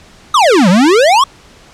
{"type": "exponential two-way sweep", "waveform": "square", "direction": "down then up", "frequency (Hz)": [1300, 169, 1154], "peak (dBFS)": -6, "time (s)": [0.34, 1.24], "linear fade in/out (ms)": 5, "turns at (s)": 0.69, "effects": ["pink hiss -41 dBFS RMS until 1.73 s", "low-pass 7000 Hz 12 dB/octave"]}